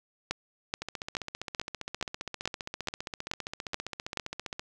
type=two click trains; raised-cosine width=0.2 ms; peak=-18 / -12 dBFS; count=58 / 10; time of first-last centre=0.82-4.595 / 0.31-4.173 s; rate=15.1 / 2.33 Hz; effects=none